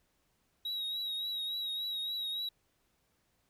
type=tone with vibrato; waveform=triangle; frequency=3830 Hz; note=A#7; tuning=46 cents sharp; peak=-33 dBFS; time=0.65-2.49 s; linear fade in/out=5 ms; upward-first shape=triangle; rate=3.5 Hz; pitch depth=49 cents each way; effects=pink hiss -75 dBFS RMS until 3.49 s